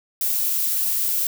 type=noise with high-pass filter sweep; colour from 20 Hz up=violet; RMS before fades=-22 dBFS; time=0.21-1.27 s; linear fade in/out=2 ms; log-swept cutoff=430 to 760 Hz; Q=0.93; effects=none